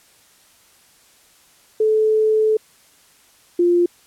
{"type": "tone pair in turn", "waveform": "sine", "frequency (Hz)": [434.4, 349.2], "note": ["A4", "F4"], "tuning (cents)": [-22, 0], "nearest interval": "major third", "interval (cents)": 378, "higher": "first", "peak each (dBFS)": [-13, -12], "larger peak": "second", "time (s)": [[1.8, 2.57], [3.59, 3.86]], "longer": "first", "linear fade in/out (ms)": 5, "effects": ["white hiss -53 dBFS RMS until 4.06 s", "low-pass 12000 Hz 12 dB/octave"]}